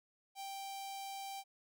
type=tone with notch filter; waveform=sawtooth; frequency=784 Hz; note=G5; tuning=in tune; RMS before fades=-45 dBFS; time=0.35-1.44 s; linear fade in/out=50 ms; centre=1600 Hz; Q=1.3; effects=none